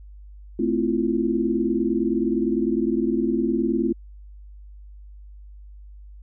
sine chord, F major seventh, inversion first, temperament equal with one note detuned, 220 / 260.3 / 329.6 / 349.2 Hz, A3 / C4 / E4 / F4, 0 / -9 / 0 / 0 cents, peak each -25 dBFS, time 0.59-3.93 s, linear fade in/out 5 ms, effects added 50 Hz sine -40 dBFS peak until 6.22 s

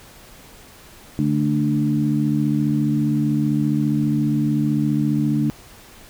sine tone cluster, 146.2 / 220.5 / 295.6 Hz, D3 / A3 / D4, -7 / +4 / +11 cents, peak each -21 dBFS, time 1.19-5.5 s, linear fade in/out 0 ms, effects pink hiss -45 dBFS RMS until 6.09 s

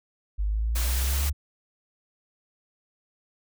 sine exponential sweep, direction up, 49.52 to 73.42 Hz, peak -23 dBFS, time 0.38-1.33 s, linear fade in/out 20 ms
white noise, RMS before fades -32 dBFS, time 0.75-1.3 s, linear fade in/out 10 ms
effects none

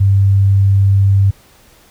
sine tone, 98.3 Hz, G2, 5 cents sharp, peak -7 dBFS, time 0-1.31 s, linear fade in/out 10 ms, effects pink hiss -47 dBFS RMS until 1.9 s

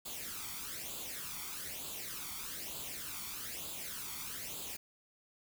white noise with flanger, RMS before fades -43 dBFS, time 0.05-4.77 s, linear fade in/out 10 ms, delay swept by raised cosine 0.26 to 0.9 ms, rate 1.1 Hz, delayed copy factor +0.65, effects none

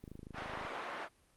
click train, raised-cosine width 3 ms, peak -35 dBFS, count 17, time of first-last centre 0.04-0.651 s, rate 26.2 Hz
pink band-pass noise, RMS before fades -42 dBFS, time 0.33-1.09 s, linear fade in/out 50 ms, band 640 to 1900 Hz, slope 12 dB/octave
effects pink hiss -69 dBFS RMS until 1.36 s + Opus 32 kbps

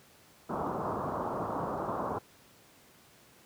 white low-pass noise, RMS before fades -34 dBFS, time 0.49-2.19 s, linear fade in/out 10 ms, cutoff 1200 Hz, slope 48 dB/octave, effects pink hiss -59 dBFS RMS until 3.45 s + high-pass 100 Hz 12 dB/octave

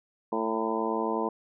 harmonic tone with a mistuned harmonic, 111.7 Hz, A2, 27 cents sharp, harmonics 2 / 3 / 4 / 5 / 6 / 7 / 8 / 9, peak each -34 / -33 / -32 / -37 / -37 / -38 / -34 / -34 dBFS, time 0.32-1.29 s, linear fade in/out 5 ms, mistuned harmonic 8, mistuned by +40 cents, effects none

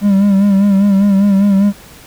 triangle tone with vibrato, 198.7 Hz, G3, 24 cents sharp, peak -5 dBFS, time 0.01-1.73 s, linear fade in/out 50 ms, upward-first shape sine, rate 5 Hz, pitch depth 53 cents each way, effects pink hiss -38 dBFS RMS until 2.06 s

